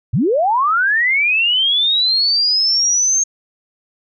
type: linear sweep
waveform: sine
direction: up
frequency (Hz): 87.31 to 6450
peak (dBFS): -12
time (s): 0.13-3.24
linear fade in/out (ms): 10
effects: none